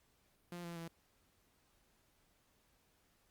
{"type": "tone with pitch steps", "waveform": "sawtooth", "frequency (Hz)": [174.61, 170.52, 166.53], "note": ["F3", "F3", "E3"], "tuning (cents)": [0, -41, 18], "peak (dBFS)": -40, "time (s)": [0.52, 0.88], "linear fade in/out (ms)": 2, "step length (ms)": 120, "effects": ["pink hiss -74 dBFS RMS until 3.3 s", "Opus 48 kbps"]}